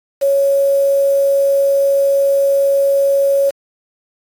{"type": "tone with quantisation", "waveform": "sine", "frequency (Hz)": 554.4, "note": "C#5", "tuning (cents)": 0, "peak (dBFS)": -10, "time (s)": [0.21, 3.51], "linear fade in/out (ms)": 20, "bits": 5, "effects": ["AAC 64 kbps"]}